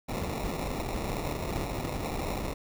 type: noise with sample-and-hold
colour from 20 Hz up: pink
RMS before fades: -33 dBFS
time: 0.08-2.54 s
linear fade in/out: 10 ms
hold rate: 1575 Hz
effects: none